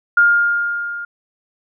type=tone with level ramp; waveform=sine; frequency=1411 Hz; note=F6; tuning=17 cents sharp; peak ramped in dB=-7 to -25 dBFS; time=0.17-1.05 s; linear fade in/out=5 ms; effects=none